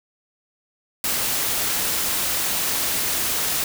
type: noise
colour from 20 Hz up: white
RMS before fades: -23 dBFS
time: 1.04-3.64 s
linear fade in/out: 2 ms
effects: none